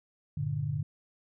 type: chord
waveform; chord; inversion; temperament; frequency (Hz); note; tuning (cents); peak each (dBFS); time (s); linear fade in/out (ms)
sine; G minor; none; equal; 98 / 116.54 / 146.83; G2 / Bb2 / D3; 0 / 0 / 0; -37 / -35 / -31; 0.37-0.83; 5
effects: none